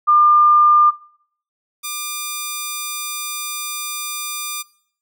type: tone pair in turn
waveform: sine / 5% pulse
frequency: 1200 / 1200 Hz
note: D6 / D6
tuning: +37 / +37 cents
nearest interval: unison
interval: 0 cents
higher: neither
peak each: -9 / -12 dBFS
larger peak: first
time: 0.07-0.91 / 1.83-4.63 s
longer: second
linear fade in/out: 20 ms
effects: noise-tail reverb RT60 0.6 s tail -21 dB re dry